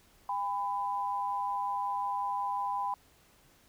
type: tone pair together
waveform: sine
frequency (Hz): 805.5 / 1000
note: G5 / B5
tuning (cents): +47 / +21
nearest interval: major third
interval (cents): 374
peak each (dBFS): -34 / -32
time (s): 0.29-2.94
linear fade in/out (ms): 2
effects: pink hiss -63 dBFS RMS until 3.68 s